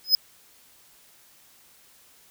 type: tone with exponential growth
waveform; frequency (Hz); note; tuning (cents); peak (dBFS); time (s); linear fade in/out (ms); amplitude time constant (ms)
square; 5070; D#8; +32; -11; 0.04-0.15; 1; 23
effects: white hiss -56 dBFS RMS until 2.3 s